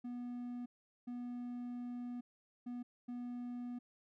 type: tone bursts at uneven times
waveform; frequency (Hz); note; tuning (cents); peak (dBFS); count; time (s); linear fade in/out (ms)
triangle; 243.9; B3; -21; -39; 4; 0.04-0.66 / 1.07-2.21 / 2.66-2.83 / 3.08-3.79; 10
effects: none